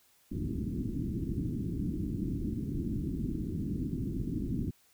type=low-pass noise; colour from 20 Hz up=white; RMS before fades=-34 dBFS; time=0.31-4.71 s; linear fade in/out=10 ms; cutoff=320 Hz; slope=48 dB/octave; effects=white hiss -66 dBFS RMS until 4.93 s